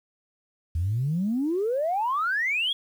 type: exponential sweep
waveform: sine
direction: up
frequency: 77.78 to 3396 Hz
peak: -22 dBFS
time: 0.75-2.73 s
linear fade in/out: 5 ms
effects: tanh soft clip ceiling -18 dBFS + 9-bit